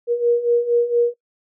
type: beating tone pair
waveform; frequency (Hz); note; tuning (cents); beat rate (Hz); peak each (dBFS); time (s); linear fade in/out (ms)
sine; 472.8 / 477.1; A#4 / A#4; +24 / +40; 4.3; -20 / -16; 0.07-1.14; 50
effects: noise-tail reverb RT60 0.1 s tail -19 dB re dry

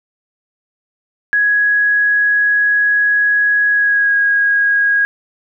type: tone with pitch glide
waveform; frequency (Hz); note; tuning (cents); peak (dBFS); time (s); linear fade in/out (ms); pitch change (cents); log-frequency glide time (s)
sine; 1668 to 1644.1; G#6 to G#6; +7 to -18; -10; 1.33-5.05; 0; -25; 3.7-4.14
effects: none

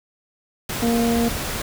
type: noise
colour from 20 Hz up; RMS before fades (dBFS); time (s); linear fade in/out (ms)
pink; -27; 0.69-1.62; 5
type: harmonic tone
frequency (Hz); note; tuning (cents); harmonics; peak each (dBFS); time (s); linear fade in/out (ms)
233.1; A#3; 0; 1 / 2 / 3; -18 / -24 / -28; 0.82-1.29; 10
effects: none

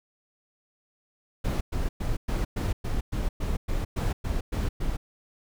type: noise bursts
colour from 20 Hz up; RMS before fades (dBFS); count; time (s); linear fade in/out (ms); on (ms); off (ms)
brown; -27; 13; 1.44-4.97; 10; 170; 110
effects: none

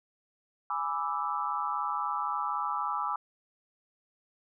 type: chord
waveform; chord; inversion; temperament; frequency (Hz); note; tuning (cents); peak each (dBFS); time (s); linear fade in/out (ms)
sine; E dominant seventh; first; equal; 830.6 / 987.8 / 1174.7 / 1318.5; G#5 / B5 / D6 / E6; 0 / 0 / 0 / 0; -36 / -35 / -33 / -35; 0.7-3.16; 2
effects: none

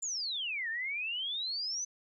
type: exponential two-way sweep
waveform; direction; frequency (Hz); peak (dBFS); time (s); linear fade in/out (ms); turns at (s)
sine; down then up; 7310 to 1760 to 6180; -33; 0.02-1.85; 10; 0.69
effects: none

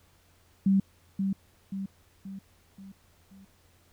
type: tone with echo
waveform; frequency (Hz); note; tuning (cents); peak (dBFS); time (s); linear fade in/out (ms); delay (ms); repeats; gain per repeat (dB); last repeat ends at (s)
sine; 194.3; G3; -15; -19; 0.66-0.8; 5; 530; 5; -6; 3.45
effects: added 87 Hz sine -64 dBFS peak until 3.92 s + pink hiss -64 dBFS RMS until 3.92 s

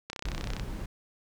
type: click train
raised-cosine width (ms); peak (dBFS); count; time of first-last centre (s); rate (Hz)
0.2; -19; 17; 0.1-0.597; 32.2
type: noise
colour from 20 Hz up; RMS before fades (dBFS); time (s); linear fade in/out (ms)
brown; -35; 0.25-0.86; 5
effects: none

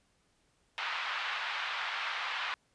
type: band-pass noise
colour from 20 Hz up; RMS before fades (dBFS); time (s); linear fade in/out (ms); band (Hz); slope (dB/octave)
pink; -36; 0.78-2.54; 0; 940 to 3500; 24
effects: pink hiss -72 dBFS RMS until 2.74 s + resampled to 22050 Hz

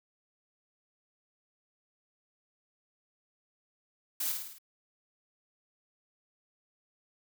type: noise with echo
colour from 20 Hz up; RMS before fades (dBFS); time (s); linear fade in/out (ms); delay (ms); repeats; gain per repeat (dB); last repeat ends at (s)
blue; -33; 4.2-4.32; 5; 53; 5; -4; 4.585
effects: none

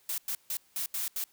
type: noise bursts at uneven times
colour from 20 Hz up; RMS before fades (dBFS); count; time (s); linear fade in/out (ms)
blue; -33; 6; 0.09-0.18 / 0.28-0.35 / 0.5-0.57 / 0.76-0.86 / 0.94-1.08 / 1.16-1.24; 2
effects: white hiss -65 dBFS RMS until 1.32 s

